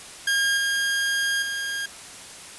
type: tone with level steps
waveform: sawtooth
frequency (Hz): 1620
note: G#6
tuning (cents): -43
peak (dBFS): -16 / -18 / -23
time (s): 0.27-1.86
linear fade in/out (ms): 5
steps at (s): 0.57 / 1.42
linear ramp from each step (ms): 5
effects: white hiss -41 dBFS RMS until 2.58 s + resampled to 24000 Hz